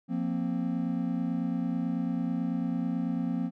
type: chord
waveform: triangle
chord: F suspended fourth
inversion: none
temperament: just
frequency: 174.61 / 232.8 / 261.9 Hz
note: F3 / Bb3 / C4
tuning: 0 / -2 / +2 cents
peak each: -30 dBFS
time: 0.08-3.51 s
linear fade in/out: 50 ms
effects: none